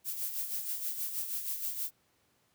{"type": "noise with tremolo", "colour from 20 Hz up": "violet", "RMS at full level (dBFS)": -34, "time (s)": [0.04, 1.91], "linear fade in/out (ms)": 50, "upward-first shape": "sine", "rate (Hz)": 6.3, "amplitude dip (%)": 55, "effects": ["pink hiss -71 dBFS RMS until 2.54 s", "high-pass 100 Hz 12 dB/octave"]}